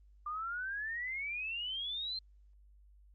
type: exponential sweep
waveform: sine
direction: up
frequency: 1187 to 4189 Hz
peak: -36 dBFS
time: 0.26-2.19 s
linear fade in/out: 5 ms
effects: added 50 Hz sine -58 dBFS peak until 3.14 s + Opus 32 kbps